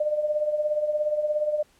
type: tone with tremolo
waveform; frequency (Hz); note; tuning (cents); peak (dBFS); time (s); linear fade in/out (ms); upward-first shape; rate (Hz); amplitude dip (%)
sine; 602; D5; +43; -19; 0-1.63; 5; triangle; 17; 70
effects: pink hiss -61 dBFS RMS until 1.79 s + low-pass 12000 Hz 12 dB/octave